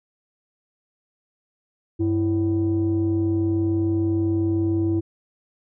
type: tone pair together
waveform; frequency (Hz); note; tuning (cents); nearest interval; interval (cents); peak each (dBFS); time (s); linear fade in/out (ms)
sine; 96.98 / 330; G2 / E4; -18 / +2; octave + major sixth; 2120; -22 / -19; 1.99-5.01; 20
effects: tanh soft clip ceiling -14 dBFS